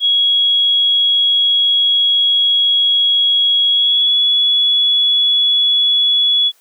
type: tone with pitch glide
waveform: sine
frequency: 3322 to 3390 Hz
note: G#7 to G#7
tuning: 0 to +35 cents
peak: -10 dBFS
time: 0-6.52 s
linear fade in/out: 50 ms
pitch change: +35 cents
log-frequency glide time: 3.7-4.14 s
effects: white hiss -54 dBFS RMS until 6.6 s + high-pass 400 Hz 12 dB/octave